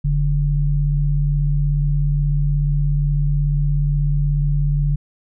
sine tone pair together, 42.88 / 145.2 Hz, F1 / D3, -31 / -19 cents, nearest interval octave + major sixth, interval 2112 cents, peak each -18 / -17 dBFS, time 0.04-4.96 s, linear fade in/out 10 ms, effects none

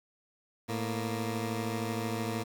15% pulse tone pair together, 110.7 / 234.4 Hz, A2 / A#3, +11 / +10 cents, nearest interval octave + minor second, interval 1299 cents, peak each -27 / -29 dBFS, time 0.68-2.44 s, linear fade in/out 20 ms, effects 9-bit

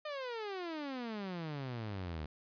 sawtooth exponential sweep, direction down, 616 to 73.42 Hz, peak -35 dBFS, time 0.05-2.26 s, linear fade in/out 5 ms, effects resampled to 11025 Hz

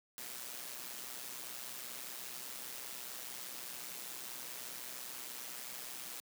white noise with amplitude modulation, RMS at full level -43 dBFS, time 0.18-6.2 s, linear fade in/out 0 ms, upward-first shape sine, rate 125 Hz, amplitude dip 60%, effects high-pass 150 Hz 12 dB/octave

